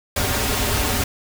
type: noise with comb filter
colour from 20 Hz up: pink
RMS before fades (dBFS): -21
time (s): 0.16-1.04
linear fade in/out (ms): 5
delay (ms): 6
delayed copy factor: -0.8
effects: none